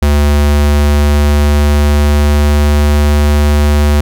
square tone with pitch glide, 72.9 to 73.58 Hz, D2 to D2, -12 to +4 cents, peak -7 dBFS, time 0.02-4.01 s, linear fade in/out 5 ms, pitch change +16 cents, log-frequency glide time 0.13-3.22 s, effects none

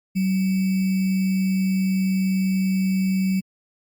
sine tone with sample-and-hold, 189.6 Hz, F#3, 43 cents sharp, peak -18 dBFS, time 0.15-3.41 s, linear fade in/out 20 ms, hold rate 2450 Hz, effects Opus 48 kbps

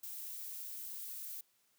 violet noise, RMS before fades -45 dBFS, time 0.03-1.41 s, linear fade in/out 5 ms, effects white hiss -74 dBFS RMS until 1.78 s + high-pass 80 Hz 12 dB/octave

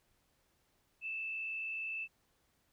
sine tone with frequency modulation, 2637 Hz, E7, in tune, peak -37 dBFS, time 1.01-2.08 s, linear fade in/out 50 ms, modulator 59.3 Hz, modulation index 0.74, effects pink hiss -75 dBFS RMS until 2.72 s

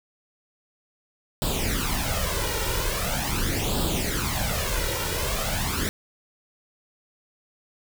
pink noise with flanger, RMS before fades -26 dBFS, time 1.42-5.89 s, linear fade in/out 0 ms, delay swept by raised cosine 0.24 to 2.14 ms, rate 0.42 Hz, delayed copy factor +0.7, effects none

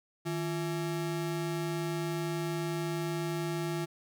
square ring-modulated tone, 250.8 Hz, B3, 27 cents sharp, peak -29 dBFS, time 0.25-3.86 s, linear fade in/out 20 ms, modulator 94.3 Hz, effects none

